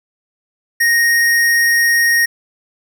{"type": "tone", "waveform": "square", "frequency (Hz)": 1864.7, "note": "A#6", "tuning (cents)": 0, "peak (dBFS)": -11, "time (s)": [0.8, 2.26], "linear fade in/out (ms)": 10, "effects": []}